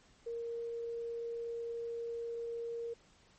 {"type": "tone", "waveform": "sine", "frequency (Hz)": 466.2, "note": "A#4", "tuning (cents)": 0, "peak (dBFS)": -37, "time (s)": [0.26, 2.94], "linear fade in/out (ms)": 10, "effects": ["pink hiss -65 dBFS RMS until 3.38 s", "MP3 32 kbps"]}